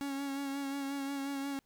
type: tone with vibrato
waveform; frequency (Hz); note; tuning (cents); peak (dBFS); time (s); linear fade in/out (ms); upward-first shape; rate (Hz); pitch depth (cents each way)
45% pulse; 277.2; C#4; 0; -35; 0.01-1.59; 0; sine; 5.6; 26
effects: pink hiss -75 dBFS RMS until 1.65 s